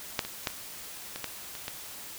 clicks, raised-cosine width 0.2 ms, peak -28 / -8 / -19 / -10 / -28 / -18 / -15 / -23 / -16 dBFS, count 9, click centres 0.125 / 0.192 / 0.25 / 0.472 / 0.502 / 1.16 / 1.243 / 1.552 / 1.681 s, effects white hiss -43 dBFS RMS until 2.18 s

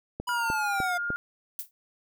click train, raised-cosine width 2 ms, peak -19 dBFS, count 4, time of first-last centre 0.2-1.104 s, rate 3.32 Hz
square linear sweep, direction down, 990 to 698.5 Hz, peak -29 dBFS, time 0.27-0.98 s, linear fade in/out 10 ms
sine tone, 1414 Hz, F6, 21 cents sharp, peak -28 dBFS, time 0.29-1.16 s, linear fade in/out 0 ms
violet noise with exponential decay, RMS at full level -30 dBFS, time 1.59-1.71 s, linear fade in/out 1 ms, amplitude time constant 24 ms
effects none

